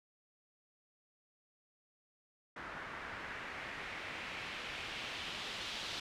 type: noise with low-pass filter sweep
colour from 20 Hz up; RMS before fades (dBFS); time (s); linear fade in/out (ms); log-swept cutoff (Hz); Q
white; -44; 2.56-6; 5; 1500 to 3800; 1.8
effects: none